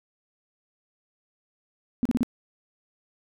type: tone bursts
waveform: sine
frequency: 243.2 Hz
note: B3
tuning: 26 cents flat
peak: -19 dBFS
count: 4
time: 2.03-2.231 s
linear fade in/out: 0 ms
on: 24 ms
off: 35 ms
effects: none